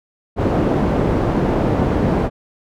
white low-pass noise, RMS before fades -17 dBFS, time 0.36-2.3 s, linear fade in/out 50 ms, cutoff 440 Hz, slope 12 dB/octave, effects none

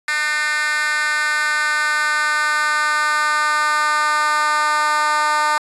10% pulse tone with high-pass filter sweep, 301.7 Hz, D4, 47 cents sharp, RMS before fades -18 dBFS, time 0.08-5.58 s, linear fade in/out 2 ms, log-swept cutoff 1800 to 1000 Hz, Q 2.6, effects resampled to 24000 Hz

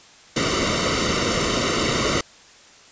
pink noise with comb filter, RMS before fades -21 dBFS, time 0.36-2.21 s, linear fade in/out 5 ms, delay 1.2 ms, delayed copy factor -0.8, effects white hiss -48 dBFS RMS until 2.91 s + resampled to 16000 Hz

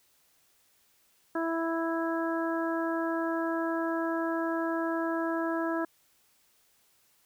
harmonic tone, 329.6 Hz, E4, in tune, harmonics 1 / 2 / 3 / 4 / 5, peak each -30 / -34 / -37 / -38 / -38 dBFS, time 1.35-5.85 s, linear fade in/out 5 ms, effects white hiss -67 dBFS RMS until 7.25 s

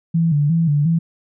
sine tone with vibrato, 155.56 Hz, D#3, in tune, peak -13 dBFS, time 0.14-0.99 s, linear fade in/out 10 ms, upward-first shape square, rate 2.8 Hz, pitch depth 110 cents each way, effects none

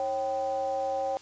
triangle ring-modulated tone, 116.54 Hz, A#2, in tune, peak -22 dBFS, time 0-1.17 s, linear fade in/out 0 ms, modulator 661 Hz, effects white hiss -51 dBFS RMS until 1.21 s + resampled to 16000 Hz

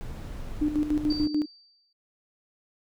brown noise, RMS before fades -36 dBFS, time 0.01-1.26 s, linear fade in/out 0 ms
sine tone with tremolo, 300 Hz, D4, 37 cents sharp, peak -21 dBFS, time 0.61-1.46 s, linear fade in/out 10 ms, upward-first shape square, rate 6.8 Hz, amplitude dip 65%
sine tone with exponential decay, 4638 Hz, D8, 22 cents flat, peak -30 dBFS, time 1.1-1.93 s, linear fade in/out 5 ms, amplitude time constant 180 ms
effects none

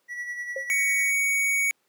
triangle tone with tremolo, 1943 Hz, B6, 29 cents flat, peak -27 dBFS, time 0.08-1.12 s, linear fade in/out 50 ms, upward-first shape sine, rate 10 Hz, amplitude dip 50%
sine tone with exponential decay, 536 Hz, C5, 42 cents sharp, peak -25 dBFS, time 0.56-0.68 s, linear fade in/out 5 ms, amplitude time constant 24 ms
square tone, 2239 Hz, C#7, 17 cents sharp, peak -22 dBFS, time 0.7-1.71 s, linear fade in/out 0 ms
effects pink hiss -70 dBFS RMS until 1.88 s + high-pass 300 Hz 12 dB/octave

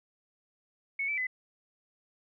sine tone with pitch steps, 2209 / 2317 / 2017 Hz, C#7 / D7 / B6, -7 / -24 / +36 cents, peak -29 dBFS, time 0.99-1.269 s, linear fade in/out 5 ms, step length 93 ms, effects none

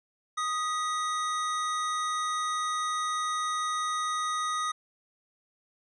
square tone pair together, 1245.6 / 1943 Hz, D#6 / B6, +2 / -29 cents, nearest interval minor sixth, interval 769 cents, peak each -29 / -40 dBFS, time 0.37-4.72 s, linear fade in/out 10 ms, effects resampled to 22050 Hz

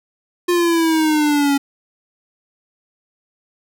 square exponential sweep, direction down, 354.9 to 277.2 Hz, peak -14 dBFS, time 0.48-1.58 s, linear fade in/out 10 ms, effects none

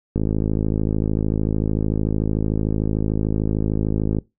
click train, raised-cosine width 3 ms, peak -8 dBFS, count 216, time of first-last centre 0.16-4.186 s, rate 53.4 Hz, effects noise-tail reverb RT60 0.2 s tail -22 dB re dry

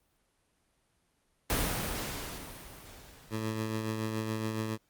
pink noise with exponential decay, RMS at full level -28 dBFS, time 1.5-3.99 s, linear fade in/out 0 ms, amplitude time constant 540 ms
15% pulse tone with tremolo, 110 Hz, A2, in tune, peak -24 dBFS, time 3.3-4.78 s, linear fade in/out 50 ms, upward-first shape triangle, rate 7.1 Hz, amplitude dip 40%
effects pink hiss -73 dBFS RMS until 4.89 s + Opus 32 kbps

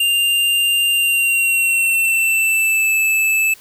square tone with pitch glide, 2794 to 2622 Hz, F7 to E7, 0 to -10 cents, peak -14 dBFS, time 0-3.54 s, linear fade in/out 5 ms, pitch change -110 cents, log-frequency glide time 0.91-2.93 s, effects white hiss -45 dBFS RMS until 3.6 s

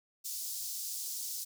pink high-pass noise, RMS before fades -39 dBFS, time 0.24-1.45 s, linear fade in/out 20 ms, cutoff 5100 Hz, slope 24 dB/octave, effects none

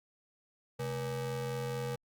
square ring-modulated tone, 174.61 Hz, F3, in tune, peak -32 dBFS, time 0.79-1.96 s, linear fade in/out 10 ms, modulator 307 Hz, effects Opus 48 kbps

